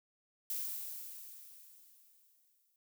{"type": "noise with exponential decay", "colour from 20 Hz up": "violet", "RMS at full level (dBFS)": -37, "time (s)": [0.5, 2.76], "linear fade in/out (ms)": 1, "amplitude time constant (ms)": 490, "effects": []}